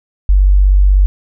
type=tone; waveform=sine; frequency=48.11 Hz; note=G1; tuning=32 cents flat; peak=-5 dBFS; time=0.29-1.06 s; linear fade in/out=0 ms; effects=none